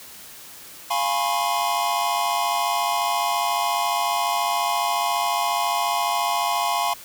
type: chord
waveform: square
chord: C# dominant seventh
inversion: first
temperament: equal with one note detuned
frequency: 698.5 / 830.6 / 987.8 / 1082.2 Hz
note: E#5 / G#5 / B5 / C#6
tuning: 0 / 0 / 0 / -42 cents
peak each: -27 dBFS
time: 0.9-6.94 s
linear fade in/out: 10 ms
effects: white hiss -42 dBFS RMS until 7.04 s